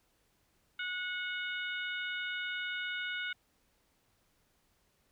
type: harmonic tone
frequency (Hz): 731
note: F#5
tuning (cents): -21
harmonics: 2 / 3 / 4 / 5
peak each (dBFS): -37 / -41 / -43 / -45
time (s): 0.79-3.33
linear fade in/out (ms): 5
effects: pink hiss -73 dBFS RMS until 5.11 s